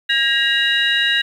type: tone cluster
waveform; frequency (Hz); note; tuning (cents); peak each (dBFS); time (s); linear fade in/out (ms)
sine; 1627 / 1889 / 2838 / 3836; G#6 / A#6 / F7 / A#7; -36 / +22 / +27 / +49; -19; 0.09-1.22; 10
effects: tanh soft clip ceiling -6 dBFS + 8-bit